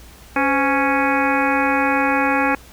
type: harmonic tone with a mistuned harmonic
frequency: 277.2 Hz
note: C#4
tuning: in tune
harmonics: 1 / 2 / 3 / 4 / 5 / 6 / 7 / 8 / 9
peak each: -21 / -24 / -21 / -25 / -25 / -24 / -30 / -27 / -26 dBFS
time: 0.36-2.55 s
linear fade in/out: 2 ms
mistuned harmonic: 2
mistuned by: -120 cents
effects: added 60 Hz sine -45 dBFS peak until 2.72 s + pink hiss -45 dBFS RMS until 2.72 s